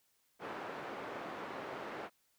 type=band-pass noise; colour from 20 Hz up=pink; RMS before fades=-44 dBFS; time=0.39-2.1 s; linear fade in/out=50 ms; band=340 to 1600 Hz; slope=12 dB/octave; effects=white hiss -75 dBFS RMS until 2.38 s